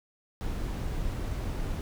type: noise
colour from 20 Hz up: brown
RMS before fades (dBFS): -32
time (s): 0.41-1.81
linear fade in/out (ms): 0
effects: none

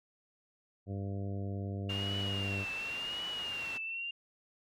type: harmonic tone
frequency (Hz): 98.9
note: G2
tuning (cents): +16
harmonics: 1 / 2 / 3 / 4 / 5 / 6 / 7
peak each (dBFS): -36 / -42 / -46 / -48 / -50 / -52 / -53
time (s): 0.86-2.66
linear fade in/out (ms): 50
type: low-pass noise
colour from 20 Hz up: white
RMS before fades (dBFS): -47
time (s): 1.89-3.78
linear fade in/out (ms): 10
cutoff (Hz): 3000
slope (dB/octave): 12
type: tone with vibrato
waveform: sine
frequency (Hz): 2794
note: F7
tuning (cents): 0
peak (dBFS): -36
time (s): 1.89-4.11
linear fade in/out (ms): 5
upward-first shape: triangle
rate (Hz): 0.91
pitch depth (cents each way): 100
effects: none

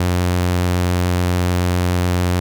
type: tone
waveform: sawtooth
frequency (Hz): 89.3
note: F2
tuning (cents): +39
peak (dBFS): -11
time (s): 0-2.4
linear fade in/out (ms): 5
effects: none

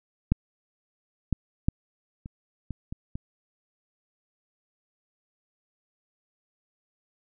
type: clicks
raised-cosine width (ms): 5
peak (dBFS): -8 / -11 / -9 / -26 / -21 / -22 / -21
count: 7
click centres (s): 0.32 / 1.327 / 1.685 / 2.259 / 2.707 / 2.925 / 3.155
effects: none

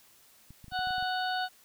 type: clicks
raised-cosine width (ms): 5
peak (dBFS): -37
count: 9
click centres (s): 0.506 / 0.643 / 0.682 / 0.721 / 0.791 / 0.872 / 0.907 / 0.982 / 1.026
type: harmonic tone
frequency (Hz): 740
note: F#5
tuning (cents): 0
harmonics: 1 / 2 / 4 / 5 / 6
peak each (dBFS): -31 / -34 / -41 / -41 / -41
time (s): 0.71-1.49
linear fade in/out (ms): 50
effects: white hiss -60 dBFS RMS until 1.64 s

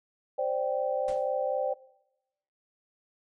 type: chord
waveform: sine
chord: C suspended second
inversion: none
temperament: equal with one note detuned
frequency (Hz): 523.3 / 587.3 / 781.3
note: C5 / D5 / G5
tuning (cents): 0 / 0 / -6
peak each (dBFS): -29 / -30 / -33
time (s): 0.38-1.74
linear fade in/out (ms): 10
type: noise with exponential decay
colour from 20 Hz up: pink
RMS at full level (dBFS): -43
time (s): 1.08-1.31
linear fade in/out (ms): 2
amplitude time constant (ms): 50
effects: noise-tail reverb RT60 0.9 s tail -21 dB re dry + MP3 48 kbps

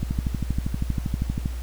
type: click train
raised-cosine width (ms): 5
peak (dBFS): -12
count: 19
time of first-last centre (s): 0.03-1.459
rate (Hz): 12.6
effects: added 60 Hz sine -28 dBFS peak until 1.62 s + pink hiss -45 dBFS RMS until 1.62 s

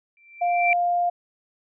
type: tone with exponential growth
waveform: sine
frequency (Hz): 2349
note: D7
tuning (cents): 0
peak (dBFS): -16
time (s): 0.17-0.73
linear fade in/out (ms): 1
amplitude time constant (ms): 120
type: tone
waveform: sine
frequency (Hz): 702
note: F5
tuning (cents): +9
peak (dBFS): -19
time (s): 0.41-1.1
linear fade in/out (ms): 10
effects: none

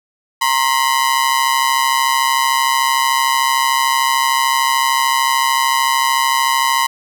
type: ring-modulated tone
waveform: sawtooth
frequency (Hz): 997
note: B5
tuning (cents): +16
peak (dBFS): -6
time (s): 0.41-6.87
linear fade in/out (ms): 10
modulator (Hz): 66.7
effects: none

